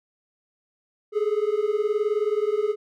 triangle beating tone pair, 412.1 / 431.1 Hz, G#4 / A4, -13 / -35 cents, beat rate 19 Hz, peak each -22 dBFS, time 1.12-2.76 s, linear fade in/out 50 ms, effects none

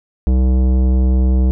sine tone with tanh clipping, 63.9 Hz, C2, 40 cents flat, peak -12 dBFS, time 0.27-1.51 s, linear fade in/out 0 ms, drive 15 dB, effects none

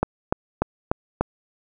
click train, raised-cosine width 1 ms, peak -5 dBFS, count 5, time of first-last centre 0.03-1.21 s, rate 3.39 Hz, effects none

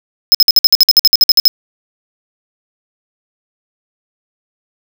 square tone bursts, 5130 Hz, E8, 48 cents flat, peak -3 dBFS, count 15, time 0.32-1.48 s, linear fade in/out 0 ms, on 26 ms, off 55 ms, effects none

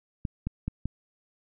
clicks, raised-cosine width 5 ms, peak -17 dBFS, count 4, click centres 0.252 / 0.47 / 0.68 / 0.856 s, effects none

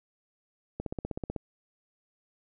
click train, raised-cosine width 2 ms, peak -20 dBFS, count 10, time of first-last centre 0.8-1.363 s, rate 16 Hz, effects none

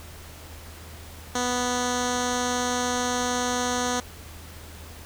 10% pulse tone with low-pass filter, 246.9 Hz, B3, in tune, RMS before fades -26 dBFS, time 1.35-4 s, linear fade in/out 2 ms, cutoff 6800 Hz, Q 2.9, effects added 80 Hz sine -43 dBFS peak until 5.05 s + pink hiss -45 dBFS RMS until 5.05 s

